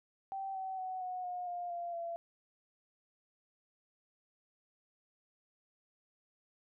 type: tone with pitch steps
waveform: sine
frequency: 776 / 761.3 / 747 / 732.9 / 719 / 705.5 / 692.1 / 679.1 Hz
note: G5 / F#5 / F#5 / F#5 / F#5 / F5 / F5 / F5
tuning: -18 / +49 / +16 / -17 / -50 / +17 / -16 / -49 cents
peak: -37 dBFS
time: 0.32-2.16 s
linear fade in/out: 0 ms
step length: 230 ms
effects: none